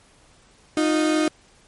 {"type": "tone pair together", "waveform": "35% pulse", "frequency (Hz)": [309.7, 355.1], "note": ["D#4", "F4"], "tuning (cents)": [-8, 29], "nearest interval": "major second", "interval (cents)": 237, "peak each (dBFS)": [-17, -24], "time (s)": [0.77, 1.28], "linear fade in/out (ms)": 2, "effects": ["pink hiss -55 dBFS RMS until 1.67 s", "MP3 48 kbps"]}